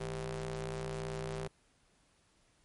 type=ring-modulated tone; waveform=sawtooth; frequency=121.2 Hz; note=B2; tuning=32 cents flat; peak=-30 dBFS; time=0-1.48 s; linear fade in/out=10 ms; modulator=274 Hz; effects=pink hiss -70 dBFS RMS until 2.64 s + MP3 48 kbps